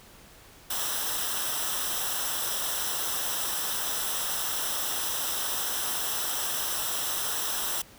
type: noise with comb filter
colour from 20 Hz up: white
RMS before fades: -30 dBFS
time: 0.7-7.82 s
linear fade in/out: 5 ms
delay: 0.44 ms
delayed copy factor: -0.7
effects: pink hiss -52 dBFS RMS until 7.98 s